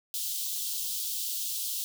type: high-pass noise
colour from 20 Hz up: white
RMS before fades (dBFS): -33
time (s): 0.14-1.84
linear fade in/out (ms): 0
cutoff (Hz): 3100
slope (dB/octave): 48
effects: none